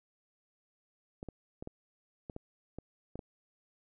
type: clicks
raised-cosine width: 2 ms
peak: -28 dBFS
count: 9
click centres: 1.229 / 1.287 / 1.625 / 1.674 / 2.298 / 2.364 / 2.786 / 3.156 / 3.192 s
effects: none